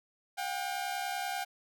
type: tone pair together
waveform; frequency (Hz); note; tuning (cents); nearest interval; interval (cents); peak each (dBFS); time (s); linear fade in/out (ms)
sawtooth; 722.7 / 793; F#5 / G5; -41 / +20; major second; 161; -33 / -32; 0.37-1.45; 20
effects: none